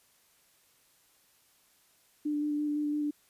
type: tone with vibrato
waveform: sine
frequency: 296.3 Hz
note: D4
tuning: 15 cents sharp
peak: -28 dBFS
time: 2.25-3.11 s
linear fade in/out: 10 ms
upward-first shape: square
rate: 5.9 Hz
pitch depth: 11 cents each way
effects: white hiss -66 dBFS RMS until 3.29 s + resampled to 32000 Hz